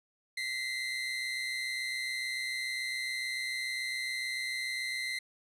30% pulse tone pair together, 1947 / 2074 Hz, B6 / C7, -25 / -16 cents, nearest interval minor second, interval 109 cents, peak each -38 / -31 dBFS, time 0.37-5.19 s, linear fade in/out 5 ms, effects low-pass 10000 Hz 12 dB/octave

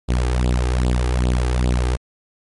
sawtooth tone with flanger, 61.74 Hz, B1, in tune, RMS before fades -18 dBFS, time 0.08-1.97 s, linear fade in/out 20 ms, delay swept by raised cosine 0.24 to 2.54 ms, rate 2.5 Hz, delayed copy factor +0.75, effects MP3 48 kbps

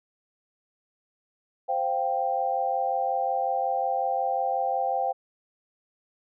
sine chord, C suspended fourth, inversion none, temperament equal, 523.3 / 698.5 / 784 Hz, C5 / F5 / G5, 0 / 0 / 0 cents, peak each -30 / -29 / -26 dBFS, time 1.68-5.13 s, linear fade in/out 20 ms, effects none

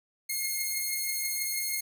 5% pulse beating tone pair, 2147 / 2153.2 Hz, C7 / C7, +44 / +49 cents, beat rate 6.2 Hz, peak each -20 / -26 dBFS, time 0.29-1.81 s, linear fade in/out 10 ms, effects none

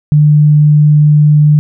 sine tone, 149.6 Hz, D3, 32 cents sharp, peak -3 dBFS, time 0.12-1.59 s, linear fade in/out 0 ms, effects none

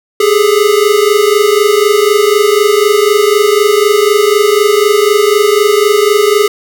square tone pair together, 403.8 / 427.8 Hz, G#4 / A4, -49 / -49 cents, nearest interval minor second, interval 100 cents, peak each -10 dBFS, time 0.2-6.48 s, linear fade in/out 5 ms, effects none

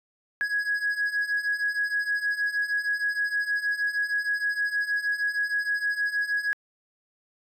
triangle beating tone pair, 1661.2 / 1667.6 Hz, G#6 / G#6, 0 / +7 cents, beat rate 6.4 Hz, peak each -26 / -23 dBFS, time 0.41-6.53 s, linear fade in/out 0 ms, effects tanh soft clip ceiling -20 dBFS

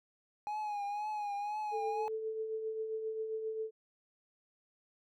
triangle tone with vibrato, 830.6 Hz, G#5, in tune, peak -33 dBFS, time 0.47-2.08 s, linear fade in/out 0 ms, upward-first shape triangle, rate 2 Hz, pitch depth 59 cents each way
sine tone with tremolo, 440 Hz, A4, in tune, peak -33 dBFS, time 1.71-3.71 s, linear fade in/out 50 ms, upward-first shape triangle, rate 7.5 Hz, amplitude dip 50%
effects none

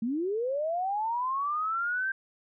sine linear sweep, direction up, 214 to 1584 Hz, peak -27 dBFS, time 0.02-2.12 s, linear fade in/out 5 ms, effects none

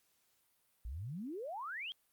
sine exponential sweep, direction up, 52.5 to 3322 Hz, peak -40 dBFS, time 0.85-1.92 s, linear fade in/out 0 ms, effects white hiss -75 dBFS RMS until 2.12 s + Opus 48 kbps

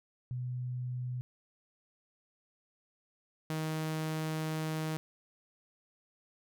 sine / sawtooth tone pair in turn, 124.9 / 157.36 Hz, B2 / D#3, +20 / +20 cents, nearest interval major third, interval 400 cents, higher second, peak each -34 / -29 dBFS, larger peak second, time 0.31-1.21 / 3.5-4.97 s, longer second, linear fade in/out 0 ms, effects none

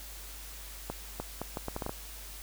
accelerating click train, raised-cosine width 1 ms, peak -20 dBFS, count 9, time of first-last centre 0.9-1.894 s, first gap 300 ms, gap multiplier 0.72, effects added 50 Hz sine -46 dBFS peak until 2.42 s + white hiss -47 dBFS RMS until 2.42 s

